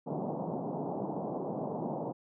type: band-pass noise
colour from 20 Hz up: pink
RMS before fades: -36 dBFS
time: 0.06-2.13 s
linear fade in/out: 20 ms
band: 140 to 910 Hz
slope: 48 dB/octave
effects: none